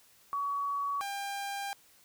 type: tone pair in turn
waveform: sine / sawtooth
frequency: 1129 / 798.3 Hz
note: C#6 / G5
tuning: +31 / +31 cents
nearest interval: tritone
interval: 600 cents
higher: first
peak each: -30 / -31 dBFS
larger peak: first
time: 0.33-1.01 / 1.01-1.73 s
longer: second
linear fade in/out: 0 ms
effects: white hiss -62 dBFS RMS until 2.04 s